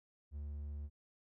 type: tone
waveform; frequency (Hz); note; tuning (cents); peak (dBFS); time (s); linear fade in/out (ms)
triangle; 73; D2; -10; -39; 0.31-0.9; 50
effects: none